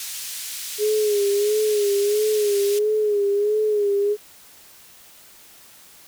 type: band-pass noise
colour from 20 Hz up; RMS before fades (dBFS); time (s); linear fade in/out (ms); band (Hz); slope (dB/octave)
white; -32; 0-2.79; 2; 2700 to 12000; 12
type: tone with vibrato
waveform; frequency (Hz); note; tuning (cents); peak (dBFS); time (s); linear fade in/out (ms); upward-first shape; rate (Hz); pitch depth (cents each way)
sine; 415.3; G#4; 0; -17; 0.78-4.17; 50; sine; 1.5; 61
effects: white hiss -48 dBFS RMS until 6.07 s

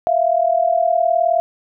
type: tone pair together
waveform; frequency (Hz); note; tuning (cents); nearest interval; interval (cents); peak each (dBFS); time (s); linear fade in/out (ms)
sine; 660.7 / 700; E5 / F5; +4 / +4; minor second; 100; -16; 0.07-1.4; 0
effects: none

